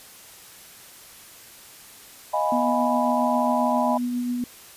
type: chord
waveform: sine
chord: F half-diminished seventh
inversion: third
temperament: equal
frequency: 622.3 / 698.5 / 830.6 / 987.8 Hz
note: Eb5 / F5 / Ab5 / Cb6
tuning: 0 / 0 / 0 / 0 cents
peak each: -25 / -29 / -26 / -25 dBFS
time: 2.33-3.98 s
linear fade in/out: 10 ms
type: tone with tremolo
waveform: sine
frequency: 244.7 Hz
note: B3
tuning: 16 cents flat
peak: -22 dBFS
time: 2.52-4.44 s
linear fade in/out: 2 ms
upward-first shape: triangle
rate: 7.4 Hz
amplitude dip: 30%
effects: white hiss -46 dBFS RMS until 4.76 s + resampled to 32000 Hz